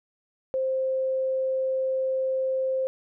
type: tone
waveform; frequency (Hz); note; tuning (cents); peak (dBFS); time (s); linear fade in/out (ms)
sine; 525; C5; +6; -23; 0.54-2.87; 0
effects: none